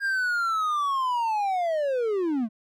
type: linear sweep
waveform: triangle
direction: down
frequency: 1623 to 207.7 Hz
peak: -21 dBFS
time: 0-2.49 s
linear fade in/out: 50 ms
effects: none